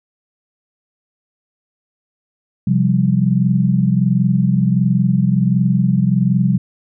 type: chord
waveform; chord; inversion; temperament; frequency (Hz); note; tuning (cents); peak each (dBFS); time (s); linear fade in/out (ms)
sine; C suspended fourth; none; equal; 130.81 / 174.61 / 196; C3 / F3 / G3; 0 / 0 / 0; -16; 2.67-6.58; 5
effects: none